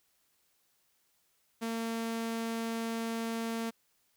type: tone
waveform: sawtooth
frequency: 227.9 Hz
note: A#3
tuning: 39 cents flat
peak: -29 dBFS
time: 1.61-3.71 s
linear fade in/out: 20 ms
effects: white hiss -73 dBFS RMS until 4.16 s